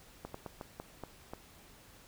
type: slowing click train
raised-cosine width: 1 ms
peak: -27 dBFS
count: 7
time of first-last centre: 0.25-1.335 s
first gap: 94 ms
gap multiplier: 1.26
effects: pink hiss -58 dBFS RMS until 2.07 s